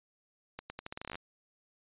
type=accelerating click train; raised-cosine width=0.3 ms; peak=-24 dBFS; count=14; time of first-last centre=0.59-1.155 s; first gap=110 ms; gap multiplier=0.82; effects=resampled to 8000 Hz